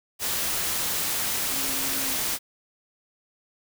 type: tone in noise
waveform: sine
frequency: 269.6 Hz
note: C#4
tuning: 48 cents flat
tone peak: -38 dBFS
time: 1.49-2.17 s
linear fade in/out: 50 ms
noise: white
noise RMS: -27 dBFS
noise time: 0.19-2.39 s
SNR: -14 dB
effects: none